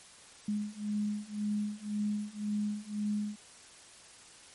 sine beating tone pair, 207.7 / 209.6 Hz, G#3 / G#3, 0 / +16 cents, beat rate 1.9 Hz, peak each -35 / -34 dBFS, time 0.48-3.36 s, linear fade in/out 5 ms, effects white hiss -54 dBFS RMS until 4.54 s + MP3 48 kbps

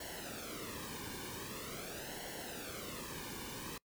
pink noise with flanger, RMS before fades -45 dBFS, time 0-3.78 s, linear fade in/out 5 ms, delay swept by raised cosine 0.81 to 1.54 ms, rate 0.44 Hz, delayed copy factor -0.75, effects noise-tail reverb RT60 0.1 s tail -25 dB re dry

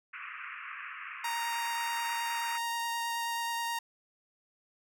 pink band-pass noise, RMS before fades -43 dBFS, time 0.13-2.58 s, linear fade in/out 10 ms, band 1100 to 2700 Hz, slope 96 dB/octave
sawtooth tone with vibrato, 932.3 Hz, A#5, in tune, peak -28 dBFS, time 1.24-3.79 s, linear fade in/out 5 ms, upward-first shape sine, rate 9.4 Hz, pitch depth 9 cents each way
effects none

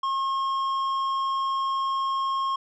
sine tone with tanh clipping, 1078 Hz, C#6, 49 cents flat, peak -25 dBFS, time 0.03-2.56 s, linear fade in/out 5 ms, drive 8 dB, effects none

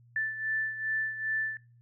sine beating tone pair, 1760 / 1762.5 Hz, A6 / A6, 0 / +2 cents, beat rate 2.5 Hz, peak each -30 / -36 dBFS, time 0.16-1.57 s, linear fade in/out 2 ms, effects noise-tail reverb RT60 0.4 s tail -24 dB re dry + added 119 Hz sine -56 dBFS peak until 1.81 s

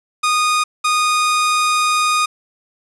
sawtooth tone bursts at uneven times, 1233 Hz, D#6, 16 cents flat, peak -10 dBFS, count 2, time 0.23-0.64 / 0.84-2.26 s, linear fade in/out 10 ms, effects resampled to 24000 Hz + 7-bit

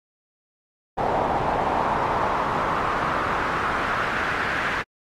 brown noise with band-pass filter sweep, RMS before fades -24 dBFS, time 0.97-4.83 s, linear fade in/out 20 ms, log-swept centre 780 to 1700 Hz, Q 2.5, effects AAC 48 kbps

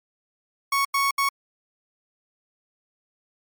30% pulse tone bursts at uneven times, 1108.7 Hz, C#6, in tune, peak -17 dBFS, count 3, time 0.72-0.85 / 0.94-1.11 / 1.18-1.29 s, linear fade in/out 5 ms, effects MP3 96 kbps

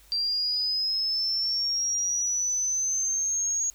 sine linear sweep, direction up, 4699 to 6645 Hz, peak -24 dBFS, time 0.12-3.7 s, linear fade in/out 0 ms, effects added 50 Hz sine -56 dBFS peak until 3.74 s + white hiss -57 dBFS RMS until 3.74 s

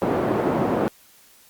pink band-pass noise, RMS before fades -22 dBFS, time 0.02-0.88 s, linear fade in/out 0 ms, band 220 to 770 Hz, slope 12 dB/octave, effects white hiss -53 dBFS RMS until 1.49 s + Opus 48 kbps

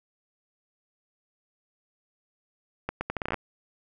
accelerating click train, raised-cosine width 0.5 ms, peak -14 dBFS, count 11, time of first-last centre 2.89-3.343 s, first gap 120 ms, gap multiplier 0.75, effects none

